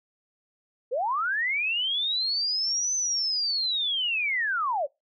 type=linear two-way sweep; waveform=sine; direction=up then down; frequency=447.7 to 6160 to 518 Hz; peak=-24 dBFS; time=0.91-4.87 s; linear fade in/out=20 ms; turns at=2.95 s; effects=noise-tail reverb RT60 0.2 s tail -23 dB re dry